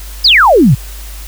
sine exponential sweep, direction down, 5274 to 110 Hz, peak -3 dBFS, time 0.24-0.75 s, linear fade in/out 10 ms, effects added 50 Hz sine -25 dBFS peak until 1.27 s + white hiss -33 dBFS RMS until 1.27 s

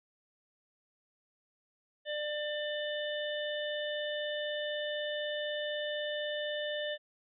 harmonic tone, 596 Hz, D5, 25 cents sharp, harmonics 1 / 3 / 5 / 6, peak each -35 / -40 / -42 / -43 dBFS, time 2.05-6.98 s, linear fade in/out 50 ms, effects none

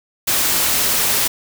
white noise, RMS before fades -17 dBFS, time 0.27-1.28 s, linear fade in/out 10 ms, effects none

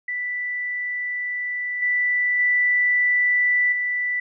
sine tone with level steps, 1975.5 Hz, B6, in tune, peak -24 / -18 / -16 / -21 dBFS, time 0.08-4.2 s, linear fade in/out 5 ms, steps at 1.82 / 2.39 / 3.72 s, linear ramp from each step 5 ms, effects none

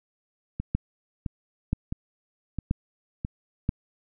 two click trains, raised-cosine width 5 ms, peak -11 / -17 dBFS, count 4 / 5, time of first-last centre 0.75-3.691 / 0.6-3.249 s, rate 1.02 / 1.51 Hz, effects none

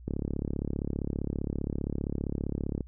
click train, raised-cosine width 3 ms, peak -18 dBFS, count 97, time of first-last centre 0.08-2.807 s, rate 35.2 Hz, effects added 60 Hz sine -45 dBFS peak until 2.87 s

